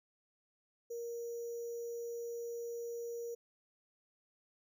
sine tone with sample-and-hold, 470 Hz, A#4, 14 cents sharp, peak -39 dBFS, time 0.9-3.35 s, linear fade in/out 10 ms, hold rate 6300 Hz, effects none

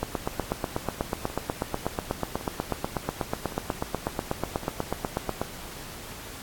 two click trains, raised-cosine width 1 ms, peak -23 / -11 dBFS, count 7 / 45, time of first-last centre 1.3-4.633 / 0.03-5.416 s, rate 1.8 / 8.17 Hz, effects pink hiss -41 dBFS RMS until 6.42 s + AAC 64 kbps

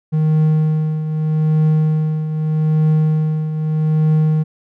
triangle tone with tremolo, 155.56 Hz, D#3, in tune, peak -8 dBFS, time 0.12-4.44 s, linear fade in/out 20 ms, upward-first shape triangle, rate 0.81 Hz, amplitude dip 65%, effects none

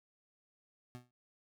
25% pulse tone with exponential decay, 123.2 Hz, B2, 4 cents flat, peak -39 dBFS, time 0.95-1.11 s, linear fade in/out 0 ms, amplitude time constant 34 ms, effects none

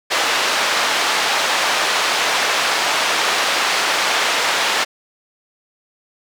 pink band-pass noise, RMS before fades -18 dBFS, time 0.1-4.85 s, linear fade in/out 20 ms, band 750 to 5200 Hz, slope 12 dB/octave, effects none

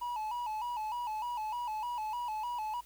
triangle tone with vibrato, 913 Hz, A#5, 36 cents flat, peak -32 dBFS, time 0.01-2.81 s, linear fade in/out 10 ms, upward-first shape square, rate 3.3 Hz, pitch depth 100 cents each way, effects added 50 Hz sine -62 dBFS peak until 2.85 s + white hiss -60 dBFS RMS until 2.85 s

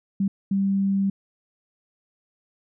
sine tone bursts at uneven times, 196 Hz, G3, in tune, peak -19 dBFS, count 2, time 0.2-0.28 / 0.51-1.1 s, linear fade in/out 5 ms, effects none

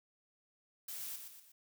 blue noise with echo, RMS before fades -44 dBFS, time 0.88-1.16 s, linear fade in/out 5 ms, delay 120 ms, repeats 3, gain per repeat -6 dB, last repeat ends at 1.52 s, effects none

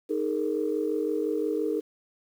sine chord, D# suspended fourth, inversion none, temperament equal with one note detuned, 311.1 / 415.3 / 461.1 Hz, D#4 / G#4 / A#4, 0 / 0 / -19 cents, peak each -29 dBFS, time 0.09-1.81 s, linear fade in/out 20 ms, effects tanh soft clip ceiling -15 dBFS + 9-bit

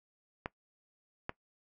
clicks, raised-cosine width 0.5 ms, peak -20 dBFS, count 2, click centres 0.459 / 1.294 s, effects noise-tail reverb RT60 0.1 s tail -20 dB re dry

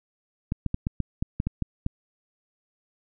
clicks, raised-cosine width 5 ms, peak -13 dBFS, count 10, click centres 0.521 / 0.663 / 0.744 / 0.869 / 1.003 / 1.225 / 1.401 / 1.47 / 1.623 / 1.864 s, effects none

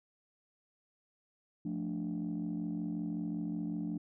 sine chord, D minor, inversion first, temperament equal, 174.61 / 220 / 293.7 Hz, F3 / A3 / D4, 0 / 0 / 0 cents, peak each -37 / -38 / -37 dBFS, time 1.65-3.98 s, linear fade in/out 5 ms, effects tanh soft clip ceiling -29 dBFS

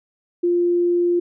sine tone, 349.2 Hz, F4, in tune, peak -15 dBFS, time 0.43-1.2 s, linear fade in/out 10 ms, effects none

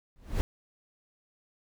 brown noise with exponential growth, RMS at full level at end -22 dBFS, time 0.16-0.41 s, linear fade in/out 0 ms, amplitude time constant 53 ms, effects none

